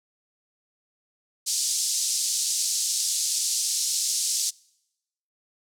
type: band-pass noise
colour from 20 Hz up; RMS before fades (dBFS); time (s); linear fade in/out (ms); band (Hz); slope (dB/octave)
pink; -26; 1.46-4.51; 20; 4900 to 9300; 24
effects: noise-tail reverb RT60 0.9 s tail -26 dB re dry